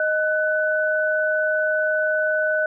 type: tone pair together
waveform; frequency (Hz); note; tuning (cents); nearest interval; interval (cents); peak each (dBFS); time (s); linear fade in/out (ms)
sine; 621 / 1495.9; D#5 / F#6; -3 / +19; octave + minor third; 1522; -21; 0-2.66; 2
effects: none